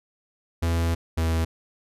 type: tone pair in turn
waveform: 45% pulse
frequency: 83.6 / 81.6 Hz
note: E2 / E2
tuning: +25 / -17 cents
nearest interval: unison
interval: 42 cents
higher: first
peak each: -21 dBFS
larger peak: neither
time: 0.62-0.95 / 1.17-1.45 s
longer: first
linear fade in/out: 10 ms
effects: resampled to 32000 Hz